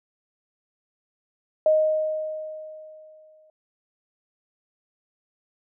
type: tone with exponential decay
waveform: sine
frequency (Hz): 622.3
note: D#5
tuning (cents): 0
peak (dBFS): -14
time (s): 1.66-3.5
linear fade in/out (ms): 2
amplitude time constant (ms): 400
effects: none